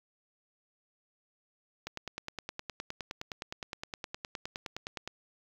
click train, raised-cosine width 0.2 ms, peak -20 dBFS, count 32, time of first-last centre 1.87-5.076 s, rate 9.67 Hz, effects low-pass 7000 Hz 12 dB/octave + 8-bit

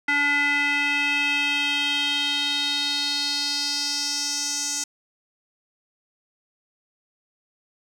square tone with band-pass filter sweep, 287.4 Hz, D4, 37 cents flat, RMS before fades -24 dBFS, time 0.08-4.84 s, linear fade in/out 5 ms, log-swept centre 1900 to 6600 Hz, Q 4.1, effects none

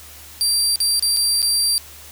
25% pulse tone with dropouts, 4708 Hz, D8, 3 cents sharp, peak -11 dBFS, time 0.41-1.78 s, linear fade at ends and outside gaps 0 ms, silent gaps 0.758-0.803 / 0.995-1.025 / 1.165-1.17 / 1.419-1.427 s, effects added 75 Hz sine -46 dBFS peak until 2.11 s + white hiss -41 dBFS RMS until 2.11 s

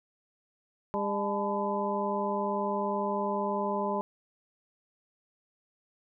harmonic tone with a mistuned harmonic, 201.9 Hz, G#3, 49 cents flat, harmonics 1 / 2 / 3 / 4 / 5, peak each -34 / -34 / -34 / -34 / -34 dBFS, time 0.94-4.01 s, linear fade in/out 0 ms, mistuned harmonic 4, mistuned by +110 cents, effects none

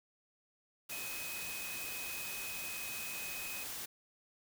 sine tone in noise, 2522 Hz, D#7, 23 cents sharp, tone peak -44 dBFS, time 0.91-3.64 s, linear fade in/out 10 ms, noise white, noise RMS -43 dBFS, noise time 0.89-3.86 s, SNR -4 dB, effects none

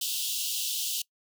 pink high-pass noise, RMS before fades -31 dBFS, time 0.01-1.02 s, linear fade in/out 5 ms, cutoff 2800 Hz, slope 96 dB/octave, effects noise-tail reverb RT60 0.1 s tail -23 dB re dry

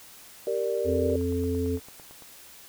sine chord, G minor, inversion none, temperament equal, 392 / 466.2 / 587.3 Hz, G4 / Bb4 / D5, 0 / 0 / 0 cents, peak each -30 / -28 / -30 dBFS, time 0.47-1.16 s, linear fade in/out 2 ms
harmonic tone, 87.31 Hz, F2, in tune, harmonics 1 / 3 / 5, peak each -29 / -29 / -29 dBFS, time 0.84-1.8 s, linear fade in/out 50 ms
click train, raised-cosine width 1 ms, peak -34 dBFS, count 11, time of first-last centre 1.1-2.222 s, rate 8.91 Hz
effects white hiss -49 dBFS RMS until 2.68 s

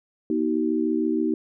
sine tone cluster, 241.7 / 316 / 382.6 Hz, B3 / D#4 / G4, -37 / +27 / -42 cents, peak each -26 / -23 / -27 dBFS, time 0.3-1.34 s, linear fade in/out 2 ms, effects none

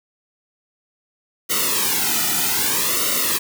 white noise with flanger, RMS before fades -20 dBFS, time 1.49-3.39 s, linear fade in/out 20 ms, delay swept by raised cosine 1.2 to 1.86 ms, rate 0.63 Hz, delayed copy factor -1, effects none

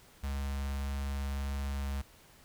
square tone with notch filter, 69.3 Hz, C#2, in tune, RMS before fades -35 dBFS, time 0.23-2.02 s, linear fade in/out 10 ms, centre 380 Hz, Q 1, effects pink hiss -59 dBFS RMS until 2.44 s

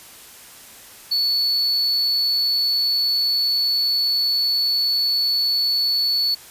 triangle tone, 4435 Hz, C#8, in tune, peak -16 dBFS, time 1.11-6.35 s, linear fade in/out 10 ms, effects white hiss -43 dBFS RMS until 6.5 s + resampled to 32000 Hz

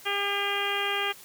harmonic tone, 402.4 Hz, G4, 45 cents sharp, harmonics 1 / 2 / 3 / 4 / 5 / 6 / 7 / 8, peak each -34 / -34 / -34 / -34 / -34 / -34 / -34 / -34 dBFS, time 0.05-1.13 s, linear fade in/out 20 ms, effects white hiss -49 dBFS RMS until 1.24 s

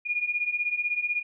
sine beating tone pair, 2424 / 2440 Hz, D#7 / D#7, -46 / -34 cents, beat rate 16 Hz, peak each -30 / -27 dBFS, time 0.05-1.23 s, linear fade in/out 20 ms, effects none

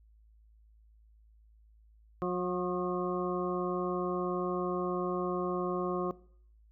harmonic tone with a mistuned harmonic, 180.3 Hz, F#3, 45 cents flat, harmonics 1 / 2 / 3 / 4 / 6 / 7, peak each -35 / -33 / -38 / -41 / -38 / -43 dBFS, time 2.22-6.11 s, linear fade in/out 0 ms, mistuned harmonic 7, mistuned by -46 cents, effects noise-tail reverb RT60 0.6 s tail -21 dB re dry + added 54 Hz sine -58 dBFS peak until 6.71 s

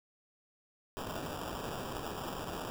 white noise with sample-and-hold, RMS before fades -40 dBFS, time 0.97-2.7 s, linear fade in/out 0 ms, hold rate 2100 Hz, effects none

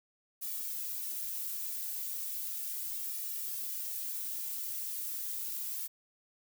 violet noise with flanger, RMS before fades -38 dBFS, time 0.41-5.88 s, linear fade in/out 20 ms, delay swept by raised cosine 1.9 to 3.2 ms, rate 0.35 Hz, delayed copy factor -0.75, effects none

